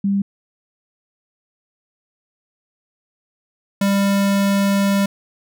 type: tone pair in turn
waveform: sine / square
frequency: 198.5 / 198.5 Hz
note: G3 / G3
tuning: +22 / +22 cents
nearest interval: unison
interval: 0 cents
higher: neither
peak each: -15 dBFS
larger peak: neither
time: 0.04-0.22 / 3.81-5.06 s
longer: second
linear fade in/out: 5 ms
effects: none